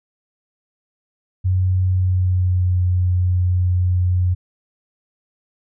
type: tone with pitch glide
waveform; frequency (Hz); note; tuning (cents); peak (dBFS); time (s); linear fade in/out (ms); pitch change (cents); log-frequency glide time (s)
sine; 92.5 to 90.34; F#2 to F#2; 0 to -41; -14; 1.44-4.35; 20; -41; 1.9-2.78
effects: none